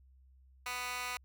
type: tone with high-pass filter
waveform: 15% pulse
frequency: 247.9 Hz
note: B3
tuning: 7 cents sharp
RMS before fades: -39 dBFS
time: 0.66-1.17 s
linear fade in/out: 2 ms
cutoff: 1500 Hz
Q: 1.8
effects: added 65 Hz sine -59 dBFS peak until 1.24 s